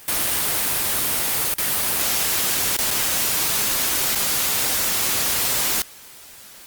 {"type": "noise with dropouts", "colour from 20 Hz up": "white", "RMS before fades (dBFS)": -21, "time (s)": [0.08, 5.82], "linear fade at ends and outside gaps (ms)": 1, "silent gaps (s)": [[1.54, 1.583], [2.767, 2.787], [2.907, 2.911], [4.15, 4.156]], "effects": ["white hiss -43 dBFS RMS until 6.66 s", "Opus 32 kbps"]}